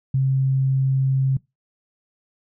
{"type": "tone", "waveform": "sine", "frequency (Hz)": 133.6, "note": "C3", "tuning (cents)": 36, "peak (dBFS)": -16, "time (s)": [0.14, 1.37], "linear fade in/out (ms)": 5, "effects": ["noise-tail reverb RT60 0.2 s tail -22 dB re dry"]}